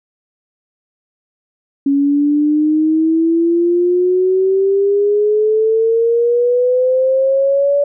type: exponential sweep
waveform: sine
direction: up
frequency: 277.2 to 575 Hz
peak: -10 dBFS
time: 1.86-7.84 s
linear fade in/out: 5 ms
effects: none